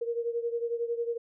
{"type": "beating tone pair", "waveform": "sine", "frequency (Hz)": [466.2, 477.2], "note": ["A#4", "A#4"], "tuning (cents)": [0, 41], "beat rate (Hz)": 11, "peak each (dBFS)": [-30, -34], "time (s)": [0.01, 1.18], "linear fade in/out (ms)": 10, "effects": []}